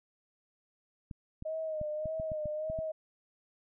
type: clicks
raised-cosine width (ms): 5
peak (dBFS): -29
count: 9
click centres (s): 1.112 / 1.424 / 1.814 / 2.057 / 2.199 / 2.318 / 2.457 / 2.7 / 2.789
type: tone with vibrato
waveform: sine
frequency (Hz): 622.3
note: D#5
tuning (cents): 0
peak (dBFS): -33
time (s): 1.45-2.92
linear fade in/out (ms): 10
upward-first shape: sine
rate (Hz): 1.7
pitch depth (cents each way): 52
effects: none